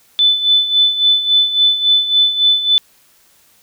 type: tone with tremolo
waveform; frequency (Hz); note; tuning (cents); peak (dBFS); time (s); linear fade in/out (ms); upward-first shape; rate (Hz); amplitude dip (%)
sine; 3505; A7; -7; -7; 0.19-2.78; 0; sine; 3.6; 70
effects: white hiss -52 dBFS RMS until 3.62 s